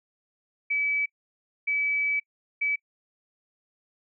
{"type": "tone bursts at uneven times", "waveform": "sine", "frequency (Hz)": 2293, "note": "D7", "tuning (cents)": -42, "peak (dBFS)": -23, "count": 3, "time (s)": [[0.7, 1.06], [1.67, 2.2], [2.61, 2.76]], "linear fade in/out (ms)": 10, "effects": ["noise-tail reverb RT60 0.1 s tail -25 dB re dry"]}